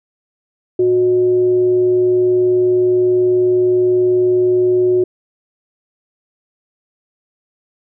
sine tone with frequency modulation, 365.6 Hz, F#4, 21 cents flat, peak -10 dBFS, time 0.79-5.04 s, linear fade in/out 5 ms, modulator 250 Hz, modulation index 0.21, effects none

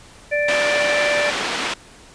harmonic tone, 587.3 Hz, D5, in tune, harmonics 1 / 3 / 4, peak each -19 / -23 / -24 dBFS, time 0.31-1.31 s, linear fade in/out 20 ms
white band-pass noise, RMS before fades -24 dBFS, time 0.48-1.74 s, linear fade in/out 5 ms, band 220 to 3100 Hz, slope 12 dB/octave
effects pink hiss -45 dBFS RMS until 2.14 s + resampled to 22050 Hz

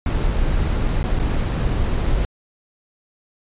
brown noise with dropouts, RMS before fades -19 dBFS, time 0.06-2.25 s, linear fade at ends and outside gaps 1 ms, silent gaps 1.03-1.04 / 1.19-1.196 s, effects resampled to 8000 Hz

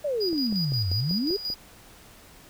sine exponential two-way sweep, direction down then up, 617 to 87.31 to 427.7 Hz, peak -24 dBFS, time 0.04-1.37 s, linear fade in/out 10 ms, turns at 0.91 s
triangle tone with tremolo, 4900 Hz, D#8, 27 cents flat, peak -26 dBFS, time 0.2-1.55 s, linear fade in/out 20 ms, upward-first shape square, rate 5.6 Hz, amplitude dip 60%
click train, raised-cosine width 2 ms, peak -25 dBFS, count 7, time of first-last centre 0.33-1.502 s, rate 5.12 Hz
effects pink hiss -51 dBFS RMS until 2.49 s

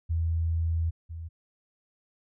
sine tone pair in turn, 82.41 / 82.41 Hz, E2 / E2, 0 / 0 cents, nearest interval unison, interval 0 cents, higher neither, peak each -24 / -35 dBFS, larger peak first, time 0.09-0.91 / 1.09-1.29 s, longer first, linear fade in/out 20 ms, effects none

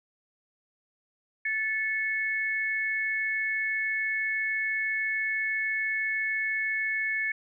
sine tone pair together, 1746.1 / 2200 Hz, A6 / C#7, -14 / -14 cents, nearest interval major third, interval 400 cents, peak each -29 / -29 dBFS, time 1.45-7.32 s, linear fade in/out 5 ms, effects none

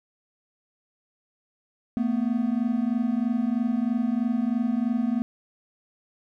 triangle tone pair together, 224 / 247.1 Hz, A3 / B3, +31 / +1 cents, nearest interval major second, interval 170 cents, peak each -23 dBFS, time 1.97-5.22 s, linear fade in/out 0 ms, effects none

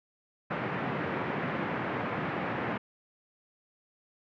pink band-pass noise, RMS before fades -33 dBFS, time 0.5-2.78 s, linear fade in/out 10 ms, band 130 to 2200 Hz, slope 24 dB/octave, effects none

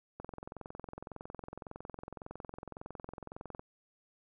click train, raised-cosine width 1 ms, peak -29 dBFS, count 75, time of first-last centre 0.2-3.594 s, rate 21.8 Hz, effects none

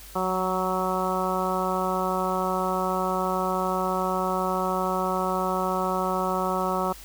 harmonic tone with a mistuned harmonic, 186.1 Hz, F#3, 10 cents sharp, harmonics 1 / 2 / 3 / 4 / 5 / 6 / 7, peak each -31 / -31 / -31 / -31 / -31 / -31 / -31 dBFS, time 0.15-6.93 s, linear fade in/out 10 ms, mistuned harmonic 1, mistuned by -24 cents, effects added 50 Hz sine -46 dBFS peak until 7.04 s + white hiss -46 dBFS RMS until 7.04 s

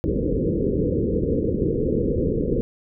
white low-pass noise, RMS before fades -22 dBFS, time 0.04-2.61 s, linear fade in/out 0 ms, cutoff 510 Hz, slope 96 dB/octave, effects none

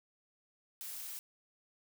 blue noise, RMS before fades -44 dBFS, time 0.81-1.19 s, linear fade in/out 0 ms, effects none

